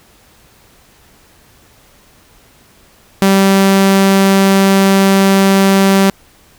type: tone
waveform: sawtooth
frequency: 194.5 Hz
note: G3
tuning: 13 cents flat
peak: -3 dBFS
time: 3.22-6.1 s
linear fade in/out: 0 ms
effects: pink hiss -47 dBFS RMS until 6.58 s